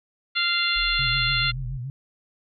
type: harmonic tone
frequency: 694 Hz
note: F5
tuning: 11 cents flat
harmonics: 2 / 3 / 4 / 5 / 6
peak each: -27 / -27 / -27 / -27 / -27 dBFS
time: 0.35-1.52 s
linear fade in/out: 20 ms
type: tone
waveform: sine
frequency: 43.65 Hz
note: F1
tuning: in tune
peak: -31 dBFS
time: 0.75-1.78 s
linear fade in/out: 20 ms
type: tone with vibrato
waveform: sine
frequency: 128.6 Hz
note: C3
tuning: 30 cents flat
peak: -29 dBFS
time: 0.99-1.9 s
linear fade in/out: 0 ms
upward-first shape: sine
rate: 7 Hz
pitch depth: 120 cents each way
effects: none